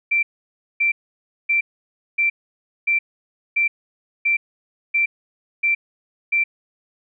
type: tone bursts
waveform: sine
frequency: 2349 Hz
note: D7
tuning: in tune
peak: -15 dBFS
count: 10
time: 0.11-6.44 s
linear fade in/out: 10 ms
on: 120 ms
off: 570 ms
effects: none